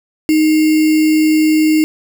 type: tone with sample-and-hold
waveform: sine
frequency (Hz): 311.1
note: D#4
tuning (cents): 0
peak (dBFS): -8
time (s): 0.29-1.84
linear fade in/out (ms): 0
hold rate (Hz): 2450
effects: none